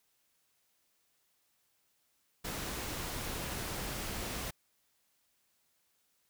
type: noise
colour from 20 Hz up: pink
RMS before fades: -39 dBFS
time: 2.44-4.51 s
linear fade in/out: 10 ms
effects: white hiss -75 dBFS RMS until 6.29 s